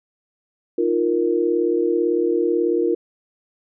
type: chord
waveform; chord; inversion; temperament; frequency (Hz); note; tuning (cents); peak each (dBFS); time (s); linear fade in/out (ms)
sine; Eb suspended second; none; equal; 311.1 / 349.2 / 466.2; Eb4 / F4 / Bb4; 0 / 0 / 0; -24 / -19 / -21; 0.78-2.95; 5
effects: none